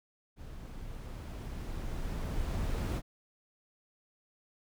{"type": "noise with level ramp", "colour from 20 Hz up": "brown", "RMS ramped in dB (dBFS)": [-46, -31], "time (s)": [0.36, 3.02], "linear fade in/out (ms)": 50, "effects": []}